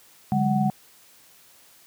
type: tone cluster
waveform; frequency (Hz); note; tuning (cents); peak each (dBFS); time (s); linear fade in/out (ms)
sine; 143.1 / 184.5 / 204.8 / 746; D3 / F#3 / G#3 / F#5; -45 / -5 / -24 / +14; -25 / -30 / -22 / -25; 0.32-0.7; 0
effects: white hiss -54 dBFS RMS until 1.86 s + high-pass 80 Hz 12 dB/octave